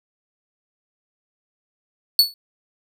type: tone with exponential decay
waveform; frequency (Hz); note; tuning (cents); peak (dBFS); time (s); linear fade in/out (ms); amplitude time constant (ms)
45% pulse; 4435; C#8; 0; -6; 2.19-2.34; 1; 32
effects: none